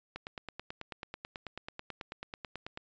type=click train; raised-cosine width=0.3 ms; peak=-24 dBFS; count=25; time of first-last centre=0.16-2.774 s; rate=9.18 Hz; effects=resampled to 16000 Hz